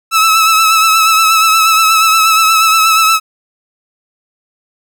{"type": "tone with vibrato", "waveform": "sawtooth", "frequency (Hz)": 1305, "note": "E6", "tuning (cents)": -18, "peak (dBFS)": -3, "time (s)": [0.11, 3.2], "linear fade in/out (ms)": 50, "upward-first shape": "triangle", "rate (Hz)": 8.4, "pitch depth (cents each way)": 40, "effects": []}